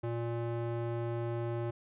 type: tone with band-pass filter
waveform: square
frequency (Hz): 117.4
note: A#2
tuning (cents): +13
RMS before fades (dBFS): -35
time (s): 0.03-1.71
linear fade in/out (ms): 10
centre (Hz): 400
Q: 0.69
effects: resampled to 8000 Hz